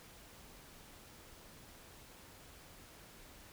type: silence
effects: pink hiss -57 dBFS RMS until 3.52 s